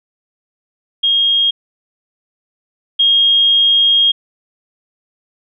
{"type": "tone pair in turn", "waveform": "sine", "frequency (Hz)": [3250, 3250], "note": ["G#7", "G#7"], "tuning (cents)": [-38, -38], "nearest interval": "unison", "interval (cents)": 0, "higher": "neither", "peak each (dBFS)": [-10, -8], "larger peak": "second", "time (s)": [[1.03, 1.51], [2.99, 4.12]], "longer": "second", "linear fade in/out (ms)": 10, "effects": []}